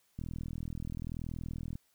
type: click train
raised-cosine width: 5 ms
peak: -27 dBFS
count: 65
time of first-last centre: 0.19-1.755 s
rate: 40.9 Hz
effects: white hiss -72 dBFS RMS until 1.94 s